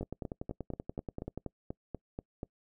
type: two click trains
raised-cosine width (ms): 2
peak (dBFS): -24 / -24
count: 15 / 11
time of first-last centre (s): 0.03-1.376 / 0.01-2.431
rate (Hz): 10.4 / 4.13
effects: noise-tail reverb RT60 0.1 s tail -25 dB re dry